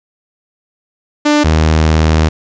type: tone pair in turn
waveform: sawtooth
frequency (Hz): 296.9 / 78.78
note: D4 / D#2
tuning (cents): +19 / +22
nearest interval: octave + major seventh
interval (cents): 2297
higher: first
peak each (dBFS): -4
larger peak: neither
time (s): 1.25-1.44 / 1.44-2.29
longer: second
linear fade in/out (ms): 10
effects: resampled to 16000 Hz + 7-bit